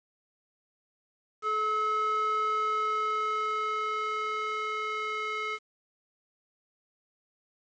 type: tone with band-pass filter sweep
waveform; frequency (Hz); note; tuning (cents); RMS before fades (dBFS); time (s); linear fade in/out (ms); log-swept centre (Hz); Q
square; 430.2; A4; -39; -30; 1.42-5.59; 50; 1200 to 1800; 3.4
effects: resampled to 16000 Hz + 9-bit